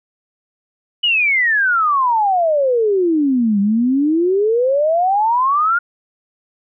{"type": "exponential two-way sweep", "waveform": "sine", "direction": "down then up", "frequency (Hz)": [2983, 196, 1439], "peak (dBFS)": -12, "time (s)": [1.03, 5.79], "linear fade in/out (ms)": 10, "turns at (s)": 3.6, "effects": []}